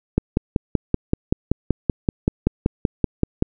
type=click train; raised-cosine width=3 ms; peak=-3 dBFS; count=18; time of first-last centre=0.18-3.424 s; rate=5.24 Hz; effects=none